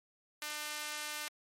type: tone with high-pass filter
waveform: sawtooth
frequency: 300 Hz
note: D4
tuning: 37 cents sharp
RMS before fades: -41 dBFS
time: 0.42-1.28 s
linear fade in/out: 0 ms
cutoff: 1600 Hz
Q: 0.64
effects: MP3 64 kbps